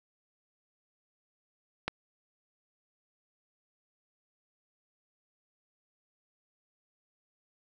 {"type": "click", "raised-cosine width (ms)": 0.3, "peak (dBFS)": -14, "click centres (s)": 1.88, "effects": []}